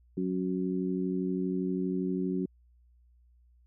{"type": "harmonic tone", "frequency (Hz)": 92.5, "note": "F#2", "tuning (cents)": 0, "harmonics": [2, 3, 4], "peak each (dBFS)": [-31, -33, -34], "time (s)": [0.17, 2.46], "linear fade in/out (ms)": 5, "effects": ["added 60 Hz sine -59 dBFS peak until 3.66 s"]}